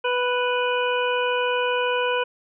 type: harmonic tone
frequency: 493.9 Hz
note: B4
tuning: in tune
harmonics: 1 / 2 / 3 / 5 / 6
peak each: -23 / -26 / -28 / -30 / -31 dBFS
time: 0.04-2.24 s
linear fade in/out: 10 ms
effects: none